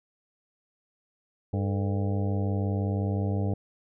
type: harmonic tone with a mistuned harmonic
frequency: 99.3 Hz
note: G2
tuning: 23 cents sharp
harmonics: 1 / 2 / 3 / 4 / 5 / 6 / 7 / 8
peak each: -26 / -32 / -36 / -38 / -40 / -42 / -43 / -44 dBFS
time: 1.53-3.54 s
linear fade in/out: 5 ms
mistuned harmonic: 4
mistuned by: +140 cents
effects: none